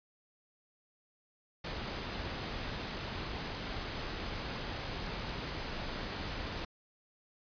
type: noise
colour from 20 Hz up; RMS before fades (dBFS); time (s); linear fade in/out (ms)
pink; -39; 1.64-6.65; 5
effects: resampled to 11025 Hz